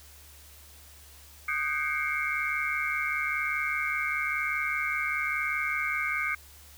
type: tone cluster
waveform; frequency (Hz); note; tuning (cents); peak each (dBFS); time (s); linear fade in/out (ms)
sine; 1236 / 1518 / 1599 / 2151 / 2296; D#6 / F#6 / G6 / C7 / D7; -12 / +44 / +34 / +47 / -40; -34 / -35 / -38 / -30 / -34; 1.48-6.35; 5
effects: added 72 Hz sine -53 dBFS peak until 6.77 s + white hiss -53 dBFS RMS until 6.77 s